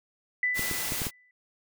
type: tone with exponential decay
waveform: sine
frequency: 1991 Hz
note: B6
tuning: 14 cents sharp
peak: -22 dBFS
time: 0.43-1.31 s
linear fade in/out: 2 ms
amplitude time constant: 190 ms
type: noise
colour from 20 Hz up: white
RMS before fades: -32 dBFS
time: 0.54-1.11 s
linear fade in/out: 50 ms
type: clicks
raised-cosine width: 3 ms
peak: -21 dBFS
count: 5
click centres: 0.594 / 0.713 / 0.921 / 1.018 / 1.068 s
effects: none